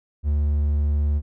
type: tone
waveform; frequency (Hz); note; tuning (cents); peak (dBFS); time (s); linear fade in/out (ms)
triangle; 73.42; D2; 0; -16; 0.23-1.22; 50
effects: none